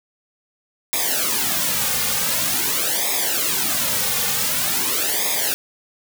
white noise with flanger, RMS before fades -21 dBFS, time 0.93-5.54 s, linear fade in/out 0 ms, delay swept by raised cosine 0.68 to 3.08 ms, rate 0.46 Hz, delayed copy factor -0.95, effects none

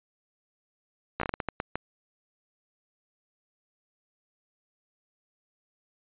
slowing click train, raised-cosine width 0.5 ms, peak -14 dBFS, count 10, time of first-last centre 1.2-1.756 s, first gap 14 ms, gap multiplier 1.35, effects resampled to 8000 Hz

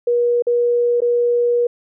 sine tone with dropouts, 479.9 Hz, B4, 50 cents flat, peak -13 dBFS, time 0.07-1.67 s, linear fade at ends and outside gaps 5 ms, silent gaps 0.423-0.468 / 1.005-1.018 s, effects none

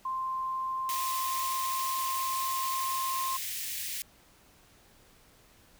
sine tone with pitch glide, 1046.5 to 1055.6 Hz, C6 to C6, 0 to +15 cents, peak -30 dBFS, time 0.05-3.37 s, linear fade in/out 5 ms, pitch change +15 cents, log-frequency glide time 0.37-2.38 s
white high-pass noise, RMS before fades -36 dBFS, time 0.89-4.02 s, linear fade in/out 0 ms, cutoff 1800 Hz, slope 48 dB/octave
effects pink hiss -60 dBFS RMS until 5.79 s

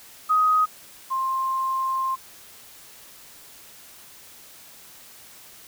sine tone pair in turn, 1255 / 1055.3 Hz, D#6 / C6, +15 / +14 cents, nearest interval minor third, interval 301 cents, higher first, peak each -16 / -22 dBFS, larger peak first, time 0.29-0.66 / 1.1-2.16 s, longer second, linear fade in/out 20 ms, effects white hiss -47 dBFS RMS until 5.67 s

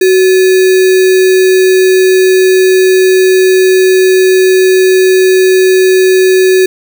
sine tone with sample-and-hold, 373.2 Hz, F#4, 15 cents sharp, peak -3 dBFS, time 0.01-6.66 s, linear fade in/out 5 ms, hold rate 2100 Hz, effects none

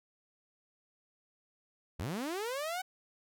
sawtooth linear sweep, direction up, 65.41 to 762 Hz, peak -31 dBFS, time 1.99-2.82 s, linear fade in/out 10 ms, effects none

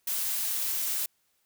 blue noise, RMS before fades -30 dBFS, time 0.07-1.06 s, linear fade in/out 5 ms, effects white hiss -72 dBFS RMS until 1.45 s

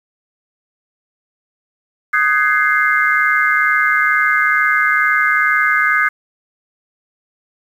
sine chord, Ab dominant seventh, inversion second, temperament equal with one note detuned, 1244.5 / 1519 / 1661.2 / 2093 Hz, Eb6 / Gb6 / Ab6 / C7, 0 / +45 / 0 / 0 cents, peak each -17 dBFS, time 2.13-6.09 s, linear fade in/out 10 ms, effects 7-bit

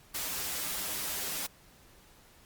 white noise with comb filter, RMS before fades -35 dBFS, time 0.14-1.47 s, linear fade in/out 10 ms, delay 8.8 ms, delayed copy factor -0.7, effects pink hiss -59 dBFS RMS until 2.45 s + Opus 48 kbps

